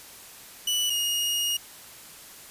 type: tone pair in turn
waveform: sawtooth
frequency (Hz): 2960 / 2867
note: F#7 / F7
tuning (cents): 0 / +45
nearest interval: minor second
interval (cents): 55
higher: first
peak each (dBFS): -20 / -21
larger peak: first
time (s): 0.67-0.9 / 0.9-1.57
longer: second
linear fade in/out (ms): 5
effects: white hiss -46 dBFS RMS until 2.5 s + resampled to 32000 Hz